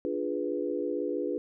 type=chord; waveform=sine; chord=D diminished seventh; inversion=none; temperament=equal; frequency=293.7 / 349.2 / 415.3 / 493.9 Hz; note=D4 / F4 / Ab4 / Cb5; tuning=0 / 0 / 0 / 0 cents; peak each=-34 dBFS; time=0.05-1.38 s; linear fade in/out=0 ms; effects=none